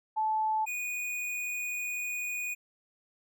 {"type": "tone pair in turn", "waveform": ["sine", "square"], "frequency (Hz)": [870, 2466], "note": ["A5", "D#7"], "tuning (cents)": [-20, -16], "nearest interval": "octave + tritone", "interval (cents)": 1804, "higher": "second", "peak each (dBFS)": [-26, -33], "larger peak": "first", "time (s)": [[0.16, 0.66], [0.66, 2.55]], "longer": "second", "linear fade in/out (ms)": 20, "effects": []}